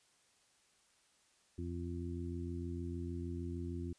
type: harmonic tone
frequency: 86.5 Hz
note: F2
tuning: 16 cents flat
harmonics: 1 / 2 / 3 / 4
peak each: -41 / -47 / -45 / -46 dBFS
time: 1.58-3.93 s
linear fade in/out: 5 ms
effects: white hiss -71 dBFS RMS until 3.98 s + resampled to 22050 Hz